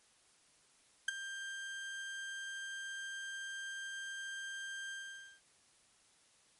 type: tone with ADSR envelope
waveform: 35% pulse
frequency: 1585 Hz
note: G6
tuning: 19 cents sharp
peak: -26 dBFS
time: 1.08-5.41 s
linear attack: 5 ms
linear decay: 13 ms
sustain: -14 dB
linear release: 500 ms
effects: white hiss -68 dBFS RMS until 6.59 s + MP3 48 kbps